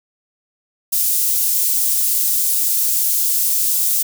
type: high-pass noise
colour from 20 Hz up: white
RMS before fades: -17 dBFS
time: 0.92-4.03 s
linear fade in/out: 10 ms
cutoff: 7700 Hz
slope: 12 dB/octave
effects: none